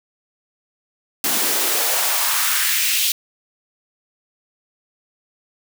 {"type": "noise with high-pass filter sweep", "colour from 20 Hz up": "white", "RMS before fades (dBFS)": -19, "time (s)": [1.24, 3.12], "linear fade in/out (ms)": 2, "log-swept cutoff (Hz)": [210, 3300], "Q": 1.9, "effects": []}